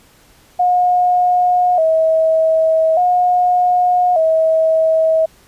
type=tone with vibrato; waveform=sine; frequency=680 Hz; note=F5; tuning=46 cents flat; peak=-10 dBFS; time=0.59-5.26 s; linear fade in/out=10 ms; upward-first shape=square; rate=0.42 Hz; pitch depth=99 cents each way; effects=pink hiss -49 dBFS RMS until 5.47 s + resampled to 32000 Hz